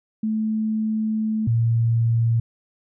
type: tone pair in turn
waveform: sine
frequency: 217.9 / 115.43 Hz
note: A3 / A#2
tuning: -17 / -17 cents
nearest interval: major seventh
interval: 1100 cents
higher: first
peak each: -20 / -16 dBFS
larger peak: second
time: 0.23-1.47 / 1.47-2.4 s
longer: first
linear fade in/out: 5 ms
effects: none